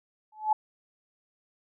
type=tone with exponential growth; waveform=sine; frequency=860 Hz; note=A5; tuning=40 cents flat; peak=-17 dBFS; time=0.32-0.53 s; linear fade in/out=5 ms; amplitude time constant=44 ms; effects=none